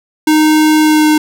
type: tone with pitch glide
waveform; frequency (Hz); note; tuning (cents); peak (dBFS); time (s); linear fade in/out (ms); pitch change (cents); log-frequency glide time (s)
square; 309 to 306; D#4 to D#4; -12 to -29; -7; 0.27-1.18; 5; -17; 0.81-1.07
effects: none